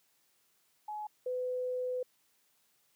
sine tone pair in turn, 846 / 503 Hz, G#5 / B4, +32 / +32 cents, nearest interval major sixth, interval 900 cents, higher first, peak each -37 / -32 dBFS, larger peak second, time 0.88-1.07 / 1.26-2.03 s, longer second, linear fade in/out 5 ms, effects white hiss -72 dBFS RMS until 2.95 s + high-pass 100 Hz 12 dB/octave

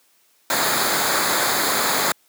pink noise with comb filter, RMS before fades -20 dBFS, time 0.5-2.12 s, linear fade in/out 2 ms, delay 0.35 ms, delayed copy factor -0.65, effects white hiss -60 dBFS RMS until 2.28 s + high-pass 200 Hz 12 dB/octave

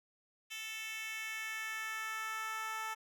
10% pulse tone with high-pass filter sweep, 440 Hz, A4, in tune, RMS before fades -41 dBFS, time 0.5-2.95 s, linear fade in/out 20 ms, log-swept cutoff 2900 to 1000 Hz, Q 2.1, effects none

